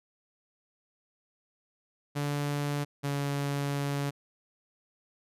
sawtooth tone pair in turn, 144.6 / 141.79 Hz, D3 / C#3, -27 / +40 cents, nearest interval unison, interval 33 cents, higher first, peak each -25 dBFS, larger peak neither, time 2.15-2.85 / 3.03-4.11 s, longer second, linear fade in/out 20 ms, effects resampled to 32000 Hz

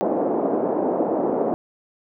pink band-pass noise, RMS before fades -22 dBFS, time 0.01-1.54 s, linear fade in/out 0 ms, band 260 to 740 Hz, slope 24 dB/octave, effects none

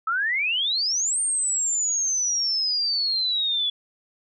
sine exponential two-way sweep, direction up then down, 1281 to 8830 to 3396 Hz, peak -21 dBFS, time 0.07-3.7 s, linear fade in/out 5 ms, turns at 1.2 s, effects none

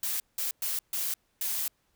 blue noise bursts at uneven times, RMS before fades -31 dBFS, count 5, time 0.03-0.2 / 0.38-0.51 / 0.62-0.79 / 0.93-1.14 / 1.41-1.68 s, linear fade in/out 2 ms, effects pink hiss -72 dBFS RMS until 1.95 s

